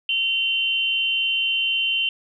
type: tone pair together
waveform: sine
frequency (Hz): 2759 / 3083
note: F7 / G7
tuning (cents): -22 / -29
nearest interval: major second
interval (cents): 193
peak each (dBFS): -22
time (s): 0.09-2.09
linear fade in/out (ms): 2
effects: none